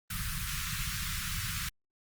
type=band-stop noise; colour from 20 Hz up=pink; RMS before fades=-35 dBFS; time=0.1-1.69 s; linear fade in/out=5 ms; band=180 to 1200 Hz; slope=48 dB/octave; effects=Opus 32 kbps

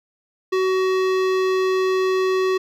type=tone with hard clipping; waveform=sine; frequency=375.6 Hz; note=F#4; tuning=26 cents sharp; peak=-19 dBFS; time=0.52-2.58 s; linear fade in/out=10 ms; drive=18 dB; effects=none

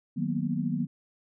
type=chord; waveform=sine; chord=B major seventh; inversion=first; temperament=equal; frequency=155.56 / 185 / 233.1 / 246.9 Hz; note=D#3 / F#3 / A#3 / B3; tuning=0 / 0 / 0 / 0 cents; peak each=-32 dBFS; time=0.16-0.87 s; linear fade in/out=20 ms; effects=none

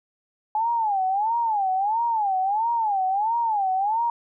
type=tone with vibrato; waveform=sine; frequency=840 Hz; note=G#5; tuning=19 cents sharp; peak=-20 dBFS; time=0.55-4.1 s; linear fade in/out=2 ms; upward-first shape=sine; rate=1.5 Hz; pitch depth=200 cents each way; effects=none

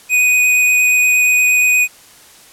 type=tone with vibrato; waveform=square; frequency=2489 Hz; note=D#7; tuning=in tune; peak=-10 dBFS; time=0.09-1.88 s; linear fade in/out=50 ms; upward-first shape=sine; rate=8.5 Hz; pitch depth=9 cents each way; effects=white hiss -43 dBFS RMS until 2.52 s + low-pass 12000 Hz 12 dB/octave

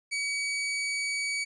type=tone; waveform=sawtooth; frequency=2270 Hz; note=C#7; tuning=41 cents sharp; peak=-25 dBFS; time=0.11-1.45 s; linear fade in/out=20 ms; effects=resampled to 22050 Hz

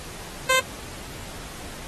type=tone; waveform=10% pulse; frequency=520 Hz; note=C5; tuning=11 cents flat; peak=-9 dBFS; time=0.49-0.6 s; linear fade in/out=10 ms; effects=pink hiss -39 dBFS RMS until 1.87 s + AAC 32 kbps

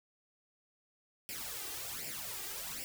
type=noise with flanger; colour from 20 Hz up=white; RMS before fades=-42 dBFS; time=1.29-2.84 s; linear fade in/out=0 ms; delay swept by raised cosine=0.39 to 2.59 ms; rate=1.3 Hz; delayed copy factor=+0.75; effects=none

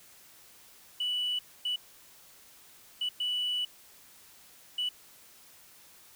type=tone bursts at uneven times; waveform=sine; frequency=2960 Hz; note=F#7; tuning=in tune; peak=-27 dBFS; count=5; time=1-1.39 / 1.65-1.76 / 3.01-3.09 / 3.2-3.65 / 4.78-4.89 s; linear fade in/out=5 ms; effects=tanh soft clip ceiling -25 dBFS + white hiss -56 dBFS RMS until 6.15 s

